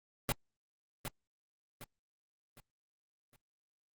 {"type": "noise with echo", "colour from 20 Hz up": "pink", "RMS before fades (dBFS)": -31, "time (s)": [0.29, 0.32], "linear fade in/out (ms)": 0, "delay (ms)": 760, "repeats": 4, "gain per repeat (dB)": -8, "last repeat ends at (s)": 3.36, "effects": ["Opus 32 kbps"]}